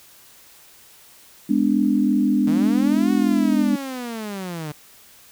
sine chord, G# diminished, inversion none, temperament equal with one note detuned, 207.7 / 251 / 293.7 Hz, G#3 / B3 / D4, 0 / +28 / 0 cents, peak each -20 dBFS, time 1.49-3.76 s, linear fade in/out 10 ms
sawtooth linear two-way sweep, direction up then down, 145.8 to 372.3 to 145.8 Hz, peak -24 dBFS, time 2.47-4.72 s, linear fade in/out 5 ms, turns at 3.12 s
effects white hiss -49 dBFS RMS until 5.31 s

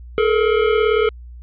square tone pair together, 428.3 / 466.2 Hz, A4 / A#4, -47 / 0 cents, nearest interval minor second, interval 147 cents, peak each -16 / -19 dBFS, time 0.18-1.09 s, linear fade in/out 0 ms, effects added 60 Hz sine -34 dBFS peak until 1.42 s + resampled to 8000 Hz

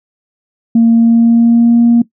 sine tone with pitch glide, 229.9 to 235.4 Hz, A#3 to A#3, -24 to +17 cents, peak -3 dBFS, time 0.75-2.02 s, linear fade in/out 5 ms, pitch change +41 cents, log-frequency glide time 0.92-1.82 s, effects noise-tail reverb RT60 0.1 s tail -18 dB re dry + tanh soft clip ceiling -1 dBFS

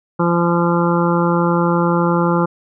harmonic tone, 171.7 Hz, F3, 29 cents flat, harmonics 1 / 2 / 3 / 5 / 6 / 7 / 8, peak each -16 / -19 / -21 / -23 / -24 / -24 / -25 dBFS, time 0.19-2.46 s, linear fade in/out 10 ms, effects none

